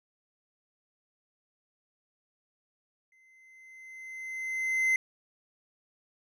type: tone with exponential growth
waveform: triangle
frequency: 2063 Hz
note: C7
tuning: 25 cents flat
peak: -20 dBFS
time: 3.12-4.96 s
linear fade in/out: 2 ms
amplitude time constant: 400 ms
effects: none